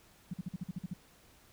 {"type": "tone bursts", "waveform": "sine", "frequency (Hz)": 178.8, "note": "F3", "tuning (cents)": 41, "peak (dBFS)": -34, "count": 9, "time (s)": [0.31, 0.936], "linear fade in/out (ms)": 5, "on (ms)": 26, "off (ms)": 49, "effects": ["pink hiss -62 dBFS RMS until 1.52 s"]}